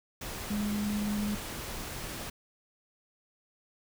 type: tone in noise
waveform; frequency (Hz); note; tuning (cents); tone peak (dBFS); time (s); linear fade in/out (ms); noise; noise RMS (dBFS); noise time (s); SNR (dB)
sine; 207.7; G#3; 0; -29; 0.5-1.35; 5; pink; -39; 0.21-2.3; +7
effects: none